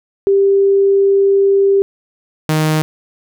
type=tone pair in turn; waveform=sine / sawtooth; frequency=394.5 / 155.66 Hz; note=G4 / D#3; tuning=+11 / +1 cents; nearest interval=octave + major third; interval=1610 cents; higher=first; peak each=-8 dBFS; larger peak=neither; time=0.27-1.82 / 2.49-2.82 s; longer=first; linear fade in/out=0 ms; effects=none